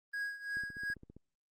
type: tone with tremolo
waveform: triangle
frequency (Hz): 1648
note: G#6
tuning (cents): -14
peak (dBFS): -31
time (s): 0.13-0.94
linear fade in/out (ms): 10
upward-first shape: triangle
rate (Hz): 2.9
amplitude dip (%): 85
type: click train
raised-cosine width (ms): 3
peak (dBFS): -39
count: 10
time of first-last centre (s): 0.57-1.166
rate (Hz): 15.1
effects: Opus 24 kbps